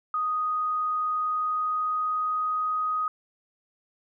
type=tone with pitch glide; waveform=sine; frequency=1244.5 to 1251.7 Hz; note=D#6 to D#6; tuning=0 to +10 cents; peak=-24 dBFS; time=0.14-3.08 s; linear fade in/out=2 ms; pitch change=+10 cents; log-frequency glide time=1.1-2.81 s; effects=none